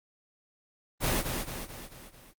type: noise with echo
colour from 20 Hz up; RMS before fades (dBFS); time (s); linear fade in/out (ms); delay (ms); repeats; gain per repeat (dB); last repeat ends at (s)
pink; -27; 1-1.24; 50; 220; 5; -5; 2.34
effects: Opus 24 kbps